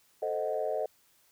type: chord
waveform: sine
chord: A diminished seventh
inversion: none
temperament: equal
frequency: 440 / 523.3 / 622.3 / 740 Hz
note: A4 / C5 / Eb5 / Gb5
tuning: 0 / 0 / 0 / 0 cents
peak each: -34 / -35 / -32 / -37 dBFS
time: 0.22-0.86 s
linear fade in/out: 5 ms
effects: tanh soft clip ceiling -19 dBFS + white hiss -66 dBFS RMS until 1.31 s